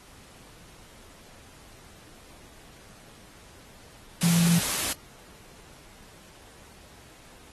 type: tone in noise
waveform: sine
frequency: 170.2 Hz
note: F3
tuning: 44 cents flat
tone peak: -19 dBFS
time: 4.23-4.59 s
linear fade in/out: 5 ms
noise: white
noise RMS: -28 dBFS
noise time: 4.21-4.93 s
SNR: +6 dB
effects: pink hiss -52 dBFS RMS until 7.52 s + AAC 32 kbps